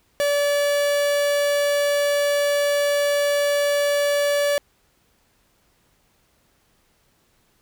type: tone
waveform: 45% pulse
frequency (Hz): 576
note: D5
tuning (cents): -34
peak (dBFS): -18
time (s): 0.2-4.58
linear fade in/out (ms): 0
effects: pink hiss -63 dBFS RMS until 7.61 s